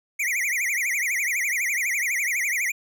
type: tone with vibrato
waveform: square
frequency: 2141 Hz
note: C7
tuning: 39 cents sharp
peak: -23 dBFS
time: 0.19-2.72 s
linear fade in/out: 10 ms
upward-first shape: triangle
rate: 12 Hz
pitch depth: 250 cents each way
effects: none